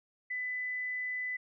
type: tone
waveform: sine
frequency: 2000 Hz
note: B6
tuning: 21 cents sharp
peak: -33 dBFS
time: 0.3-1.37 s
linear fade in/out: 10 ms
effects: none